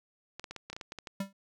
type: clicks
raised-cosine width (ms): 0.2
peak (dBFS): -24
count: 11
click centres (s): 0.396 / 0.442 / 0.51 / 0.563 / 0.7 / 0.73 / 0.765 / 0.812 / 0.921 / 0.987 / 1.072
type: tone with exponential decay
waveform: square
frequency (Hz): 196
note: G3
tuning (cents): 0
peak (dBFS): -29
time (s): 1.2-1.33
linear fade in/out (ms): 5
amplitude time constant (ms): 27
effects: none